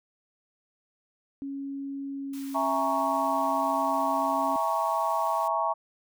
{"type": "tone with pitch glide", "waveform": "sine", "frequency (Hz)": [276.5, 272.9], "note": ["C#4", "C#4"], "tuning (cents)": [-4, -27], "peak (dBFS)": -32, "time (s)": [1.42, 4.56], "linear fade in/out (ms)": 0, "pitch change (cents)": -23, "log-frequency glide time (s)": [2.1, 2.72]}
{"type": "high-pass noise", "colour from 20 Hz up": "white", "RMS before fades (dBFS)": -48, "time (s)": [2.33, 5.48], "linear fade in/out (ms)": 5, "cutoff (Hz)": 840, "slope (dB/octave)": 96}
{"type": "chord", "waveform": "sine", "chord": "A# half-diminished seventh", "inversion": "second", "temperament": "equal", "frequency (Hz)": [659.3, 830.6, 932.3, 1108.7], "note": ["E5", "G#5", "A#5", "C#6"], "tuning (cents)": [0, 0, 0, 0], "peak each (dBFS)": [-30, -31, -29, -29], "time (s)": [2.54, 5.74], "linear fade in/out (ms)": 20}
{"effects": []}